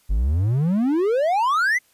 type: exponential sweep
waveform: triangle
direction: up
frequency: 46 to 2093 Hz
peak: -15 dBFS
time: 0.09-1.79 s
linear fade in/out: 20 ms
effects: white hiss -60 dBFS RMS until 1.93 s + resampled to 32000 Hz